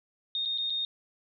sine tone with dropouts, 3689 Hz, A#7, 19 cents flat, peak -28 dBFS, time 0.35-0.85 s, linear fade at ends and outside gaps 1 ms, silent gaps 0.452-0.457 / 0.577-0.583 / 0.699-0.703 s, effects none

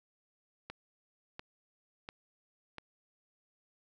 click train, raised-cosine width 0.3 ms, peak -26 dBFS, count 4, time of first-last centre 0.7-2.783 s, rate 1.44 Hz, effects none

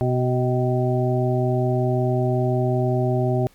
harmonic tone with a mistuned harmonic, 125.4 Hz, B2, 27 cents sharp, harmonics 1 / 2 / 3 / 5 / 6, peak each -20 / -27 / -24 / -26 / -30 dBFS, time 0.01-3.47 s, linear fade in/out 0 ms, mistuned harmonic 6, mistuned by +42 cents, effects pink hiss -56 dBFS RMS until 3.54 s + MP3 96 kbps

